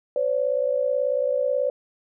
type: tone pair together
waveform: sine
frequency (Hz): 513.7 / 572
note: C5 / D5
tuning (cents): -32 / -46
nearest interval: major second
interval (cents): 186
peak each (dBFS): -23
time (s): 0.16-1.7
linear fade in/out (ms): 2
effects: none